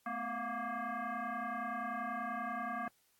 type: tone with frequency modulation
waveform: sine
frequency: 219.3 Hz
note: A3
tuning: 6 cents flat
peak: -36 dBFS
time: 0.06-2.88 s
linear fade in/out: 2 ms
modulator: 469 Hz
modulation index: 3.1
effects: white hiss -73 dBFS RMS until 3.19 s + AAC 64 kbps